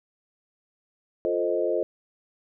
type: chord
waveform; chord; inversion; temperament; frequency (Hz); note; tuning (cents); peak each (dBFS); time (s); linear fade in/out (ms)
sine; F dominant seventh; none; equal; 349.2 / 440 / 523.3 / 622.3; F4 / A4 / C5 / Eb5; 0 / 0 / 0 / 0; -28; 1.25-1.83; 0
effects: none